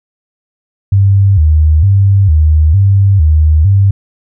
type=tone with vibrato; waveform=sine; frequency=87.31 Hz; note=F2; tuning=in tune; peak=-4 dBFS; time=0.92-3.91 s; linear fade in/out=5 ms; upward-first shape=square; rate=1.1 Hz; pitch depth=210 cents each way; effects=none